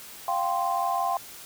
sine chord, F suspended second, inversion none, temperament equal, 698.5 / 784 / 1046.5 Hz, F5 / G5 / C6, 0 / 0 / 0 cents, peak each -28 dBFS, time 0.28-1.17 s, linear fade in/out 2 ms, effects white hiss -44 dBFS RMS until 1.45 s

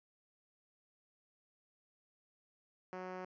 5% pulse tone with band-pass filter, 184.2 Hz, F#3, 7 cents flat, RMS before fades -45 dBFS, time 2.93-3.25 s, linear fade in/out 0 ms, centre 380 Hz, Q 0.68, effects resampled to 16000 Hz

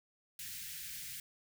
white band-stop noise, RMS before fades -45 dBFS, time 0.39-1.2 s, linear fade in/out 2 ms, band 190 to 1600 Hz, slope 48 dB/octave, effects none

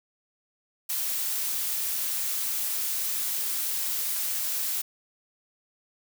blue noise, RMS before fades -29 dBFS, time 0.89-4.82 s, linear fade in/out 10 ms, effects none

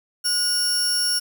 sawtooth tone pair together, 1450 / 5490 Hz, F#6 / F8, -35 / -31 cents, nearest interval octave + major seventh, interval 2304 cents, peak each -28 / -17 dBFS, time 0.24-1.2 s, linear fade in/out 20 ms, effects 8-bit

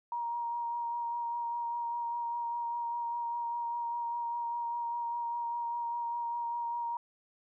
sine tone with vibrato, 943 Hz, A#5, 20 cents sharp, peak -32 dBFS, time 0.12-6.97 s, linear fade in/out 2 ms, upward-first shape sine, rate 5 Hz, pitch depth 14 cents each way, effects none

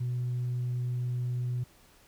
sine tone, 123.47 Hz, B2, in tune, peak -27 dBFS, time 0-1.64 s, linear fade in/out 10 ms, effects tanh soft clip ceiling -26 dBFS + pink hiss -60 dBFS RMS until 2.07 s

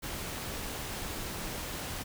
pink noise, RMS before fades -38 dBFS, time 0.02-2.04 s, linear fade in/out 20 ms, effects none

